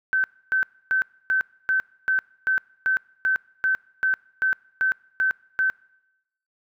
sine tone bursts, 1537 Hz, G6, 35 cents flat, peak -18 dBFS, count 15, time 0.13-5.7 s, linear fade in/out 0 ms, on 110 ms, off 280 ms, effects noise-tail reverb RT60 0.9 s tail -24 dB re dry

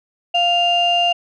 sine tone pair together, 700 / 2800 Hz, F5 / F7, +4 / +4 cents, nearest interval 2 octaves, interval 2400 cents, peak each -15 dBFS, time 0.34-1.13 s, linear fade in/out 10 ms, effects tanh soft clip ceiling -8 dBFS

